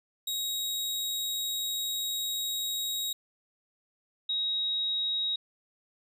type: tone pair in turn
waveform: sawtooth / sine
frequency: 3797 / 3797 Hz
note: A#7 / A#7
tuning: +31 / +31 cents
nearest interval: unison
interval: 0 cents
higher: neither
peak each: -27 dBFS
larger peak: neither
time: 0.27-3.13 / 4.29-5.36 s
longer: first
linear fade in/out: 5 ms
effects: none